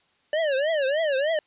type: tone with vibrato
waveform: square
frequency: 587.3 Hz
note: D5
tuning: in tune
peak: -22 dBFS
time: 0.33-1.39 s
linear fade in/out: 2 ms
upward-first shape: triangle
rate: 3.3 Hz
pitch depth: 230 cents each way
effects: white hiss -65 dBFS RMS until 1.46 s + resampled to 8000 Hz